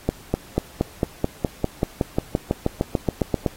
accelerating click train, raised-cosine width 2 ms, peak -5 dBFS, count 20, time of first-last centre 0.09-3.462 s, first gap 250 ms, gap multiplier 0.96, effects pink hiss -46 dBFS RMS until 3.56 s + AAC 48 kbps

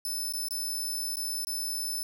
15% pulse tone with dropouts, 5274 Hz, E8, in tune, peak -25 dBFS, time 0.05-2.03 s, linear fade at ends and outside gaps 1 ms, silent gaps 0.324-0.336 / 0.485-0.508 / 1.157-1.169 / 1.448-1.47 s, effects none

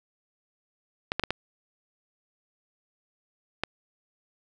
clicks, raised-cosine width 0.3 ms, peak -10 dBFS, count 5, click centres 1.119 / 1.196 / 1.237 / 1.306 / 3.636 s, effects none

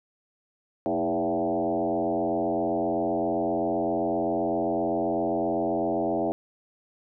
sine tone with frequency modulation, 493.9 Hz, B4, in tune, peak -23 dBFS, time 0.86-6.32 s, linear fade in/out 0 ms, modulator 87.7 Hz, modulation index 3, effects none

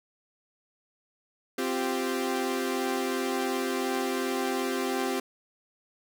sawtooth chord, C suspended fourth, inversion none, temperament equal with one note detuned, 260.7 / 349.2 / 392 Hz, C4 / F4 / G4, -6 / 0 / 0 cents, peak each -27 / -30 / -27 dBFS, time 1.58-5.2 s, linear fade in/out 5 ms, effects none

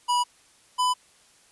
square tone pair in turn, 976 / 1000 Hz, B5 / B5, -21 / +21 cents, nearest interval unison, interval 42 cents, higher second, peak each -21 dBFS, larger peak neither, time 0.08-0.24 / 0.78-0.94 s, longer neither, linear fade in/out 20 ms, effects white hiss -58 dBFS RMS until 1.51 s + resampled to 24000 Hz

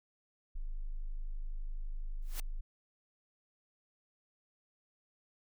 sine tone, 25.96 Hz, G#0, in tune, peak -35 dBFS, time 0.55-2.61 s, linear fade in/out 10 ms
white noise with exponential growth, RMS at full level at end -40 dBFS, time 2.22-2.4 s, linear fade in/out 2 ms, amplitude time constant 39 ms
effects none

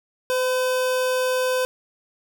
square tone pair together, 510 / 1013.2 Hz, C5 / B5, -44 / +44 cents, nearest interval octave, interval 1188 cents, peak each -21 / -30 dBFS, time 0.3-1.65 s, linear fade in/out 0 ms, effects none

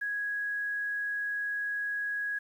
sine tone with quantisation, 1661.2 Hz, G#6, in tune, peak -30 dBFS, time 0.01-2.39 s, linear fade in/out 10 ms, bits 10, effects none

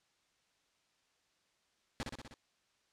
pink noise with echo, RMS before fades -38 dBFS, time 2-2.03 s, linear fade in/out 0 ms, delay 62 ms, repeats 5, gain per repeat -3 dB, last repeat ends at 2.34 s, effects white hiss -75 dBFS RMS until 2.92 s + low-pass 6000 Hz 12 dB/octave

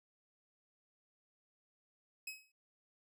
sawtooth tone with exponential decay, 2554 Hz, D#7, 45 cents sharp, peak -36 dBFS, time 2.27-2.52 s, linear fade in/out 5 ms, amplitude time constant 53 ms, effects none

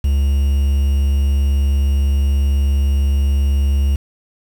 triangle tone with quantisation, 69.5 Hz, C#2, 5 cents sharp, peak -10 dBFS, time 0.04-3.96 s, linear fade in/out 5 ms, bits 6, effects none

